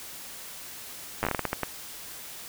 slowing click train, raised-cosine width 0.5 ms, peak -11 dBFS, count 11, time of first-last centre 1.23-1.633 s, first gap 9 ms, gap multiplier 1.31, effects white hiss -42 dBFS RMS until 2.48 s

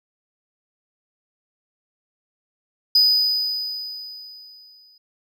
triangle tone with exponential decay, 4978 Hz, D#8, in tune, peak -10 dBFS, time 2.95-4.98 s, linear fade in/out 5 ms, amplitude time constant 440 ms, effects none

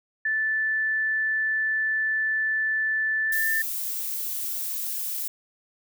sine tone with pitch glide, 1755 to 1785.7 Hz, A6 to A6, -5 to +25 cents, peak -22 dBFS, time 0.25-3.62 s, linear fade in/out 5 ms, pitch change +30 cents, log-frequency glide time 3.23-3.49 s
violet noise, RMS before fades -30 dBFS, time 3.32-5.28 s, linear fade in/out 5 ms
effects none

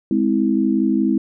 sine chord, Ab augmented, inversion none, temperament just, 207.7 / 259.6 / 324.5 Hz, Ab3 / C4 / E4, 0 / -13 / -27 cents, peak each -19 dBFS, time 0.11-1.18 s, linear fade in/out 2 ms, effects none

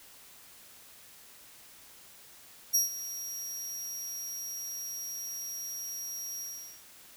sawtooth tone with ADSR envelope, 5670 Hz, F8, 25 cents sharp, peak -19 dBFS, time 2.73-6.83 s, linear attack 19 ms, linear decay 140 ms, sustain -15 dB, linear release 420 ms, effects white hiss -54 dBFS RMS until 7.16 s

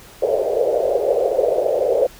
white band-pass noise, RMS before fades -18 dBFS, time 0.22-2.07 s, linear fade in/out 10 ms, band 430 to 600 Hz, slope 48 dB/octave, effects pink hiss -43 dBFS RMS until 2.19 s

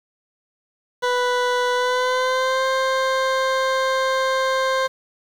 20% pulse tone with pitch glide, 493.9 to 526.3 Hz, B4 to C5, 0 to +10 cents, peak -13 dBFS, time 1.02-4.88 s, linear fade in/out 20 ms, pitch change +110 cents, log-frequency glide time 1.73-2.64 s, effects low-pass 5000 Hz 12 dB/octave + 7-bit

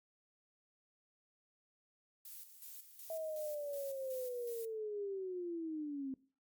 violet noise with tremolo, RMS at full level -50 dBFS, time 2.25-4.65 s, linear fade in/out 2 ms, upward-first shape square, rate 2.7 Hz, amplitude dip 60%
sine linear sweep, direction down, 650 to 261.6 Hz, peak -38 dBFS, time 3.1-6.14 s, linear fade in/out 2 ms
effects noise-tail reverb RT60 0.4 s tail -20 dB re dry + MP3 96 kbps

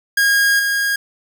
45% pulse tone with level steps, 1631 Hz, G#6, 32 cents flat, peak -12 / -16 dBFS, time 0.17-0.96 s, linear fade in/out 5 ms, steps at 0.59 s, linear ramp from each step 5 ms, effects none

